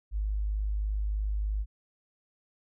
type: tone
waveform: sine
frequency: 51.6 Hz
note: G#1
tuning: 10 cents flat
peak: -27 dBFS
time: 0.11-1.66 s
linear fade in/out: 50 ms
effects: none